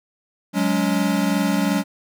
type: chord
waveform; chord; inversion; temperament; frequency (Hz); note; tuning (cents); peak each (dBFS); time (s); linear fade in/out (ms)
square; F# suspended second; none; equal with one note detuned; 185 / 207.7 / 281.7; F#3 / G#3 / C#4; 0 / 0 / +28; -23; 0.53-1.84; 50
effects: none